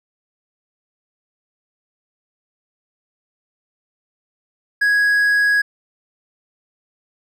triangle tone, 1661.2 Hz, G#6, in tune, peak -11 dBFS, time 4.81-5.62 s, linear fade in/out 10 ms, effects none

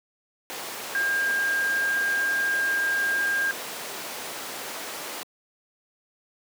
sine tone in noise, 1607 Hz, G6, 43 cents sharp, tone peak -22 dBFS, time 0.95-3.51 s, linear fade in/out 0 ms, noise pink, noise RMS -33 dBFS, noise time 0.5-5.23 s, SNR +8 dB, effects high-pass 400 Hz 12 dB/octave

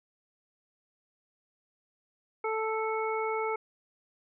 harmonic tone, 440 Hz, A4, in tune, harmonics 1 / 2 / 3 / 5, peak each -31 / -34 / -36 / -38 dBFS, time 2.44-3.56 s, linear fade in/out 5 ms, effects none

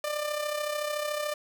sawtooth tone with amplitude modulation, 596 Hz, D5, 25 cents sharp, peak -23 dBFS, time 0.04-1.34 s, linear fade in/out 2 ms, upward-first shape sine, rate 33.7 Hz, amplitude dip 55%, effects none

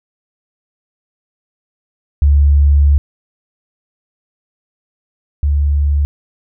sine tone pair in turn, 71.7 / 72.16 Hz, D2 / D2, -41 / -30 cents, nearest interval unison, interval 11 cents, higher second, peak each -6 / -10 dBFS, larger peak first, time 2.22-2.98 / 5.43-6.05 s, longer first, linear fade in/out 0 ms, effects none

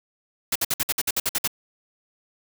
white noise bursts, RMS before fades -23 dBFS, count 11, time 0.52-1.476 s, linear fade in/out 5 ms, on 36 ms, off 56 ms, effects none

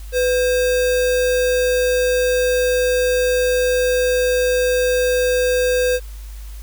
sine tone with sample-and-hold, 499.6 Hz, B4, 20 cents sharp, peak -14 dBFS, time 0.12-6 s, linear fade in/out 50 ms, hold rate 2100 Hz, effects added 51 Hz sine -30 dBFS peak until 6.62 s + white hiss -46 dBFS RMS until 6.62 s

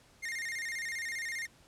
45% pulse tone with vibrato, 1975.5 Hz, B6, in tune, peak -35 dBFS, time 0.22-1.47 s, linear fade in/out 20 ms, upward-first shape square, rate 15 Hz, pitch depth 120 cents each way, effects pink hiss -62 dBFS RMS until 1.67 s + low-pass 10000 Hz 12 dB/octave

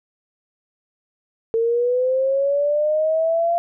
sine linear sweep, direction up, 450 to 690 Hz, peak -16 dBFS, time 1.54-3.58 s, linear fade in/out 0 ms, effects none

